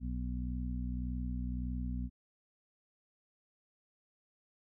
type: harmonic tone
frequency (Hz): 61.74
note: B1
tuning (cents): 0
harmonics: 1 / 2 / 3 / 4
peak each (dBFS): -36 / -44 / -43 / -42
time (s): 0-2.1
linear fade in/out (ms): 50
effects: none